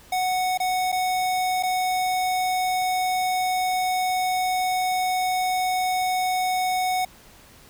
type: tone with dropouts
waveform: square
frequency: 739 Hz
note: F#5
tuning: 2 cents flat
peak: -22 dBFS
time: 0.12-7.05 s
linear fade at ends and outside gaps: 5 ms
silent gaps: 0.576-0.6 / 0.919-0.925 / 1.627-1.633 s
effects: pink hiss -50 dBFS RMS until 7.69 s